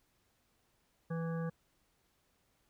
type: harmonic tone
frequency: 165.2 Hz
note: E3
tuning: 4 cents sharp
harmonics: 1 / 3 / 5 / 7 / 9 / 10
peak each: -35 / -42 / -53 / -50 / -57 / -52 dBFS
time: 1.1-1.5 s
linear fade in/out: 10 ms
effects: pink hiss -75 dBFS RMS until 2.69 s